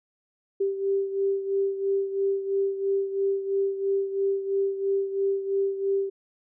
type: beating tone pair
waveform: sine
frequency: 392 / 395 Hz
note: G4 / G4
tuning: 0 / +13 cents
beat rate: 3 Hz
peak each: -24 / -30 dBFS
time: 0.6-6.1 s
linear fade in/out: 10 ms
effects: none